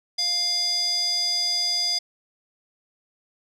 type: tone with band-pass filter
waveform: square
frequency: 698.5 Hz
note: F5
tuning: in tune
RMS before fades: -24 dBFS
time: 0.18-1.99 s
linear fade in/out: 10 ms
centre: 5100 Hz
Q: 9.4
effects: none